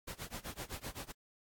pink noise with tremolo, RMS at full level -42 dBFS, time 0.07-1.12 s, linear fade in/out 10 ms, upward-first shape sine, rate 7.8 Hz, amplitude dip 95%, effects AAC 64 kbps

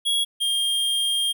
square tone pair in turn, 3322 / 3214 Hz, G#7 / G7, 0 / +43 cents, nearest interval minor second, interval 57 cents, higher first, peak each -20 / -21 dBFS, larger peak first, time 0.05-0.25 / 0.4-1.33 s, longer second, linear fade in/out 20 ms, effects none

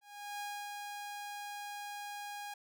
sawtooth tone with ADSR envelope, 820 Hz, G#5, 22 cents flat, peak -35 dBFS, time 0.01-2.54 s, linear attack 390 ms, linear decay 280 ms, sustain -3 dB, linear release 5 ms, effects none

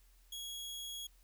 sawtooth tone, 3322 Hz, G#7, in tune, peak -39 dBFS, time 0.32-1.07 s, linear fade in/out 5 ms, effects added 42 Hz sine -62 dBFS peak until 1.23 s + white hiss -71 dBFS RMS until 1.23 s

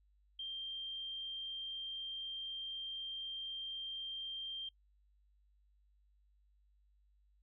sine tone, 3172 Hz, G7, 20 cents sharp, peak -40 dBFS, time 0.39-4.69 s, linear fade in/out 5 ms, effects noise-tail reverb RT60 0.1 s tail -25 dB re dry + added 50 Hz sine -68 dBFS peak until 7.42 s

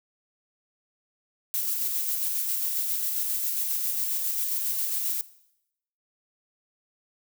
violet noise with tremolo, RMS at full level -27 dBFS, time 1.54-5.21 s, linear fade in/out 0 ms, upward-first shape square, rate 7.4 Hz, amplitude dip 25%, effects noise-tail reverb RT60 0.8 s tail -18 dB re dry

